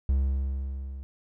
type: tone with level ramp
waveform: triangle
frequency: 67.4 Hz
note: C#2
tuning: 48 cents flat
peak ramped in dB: -18 to -34 dBFS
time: 0.09-1.03 s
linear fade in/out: 0 ms
effects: none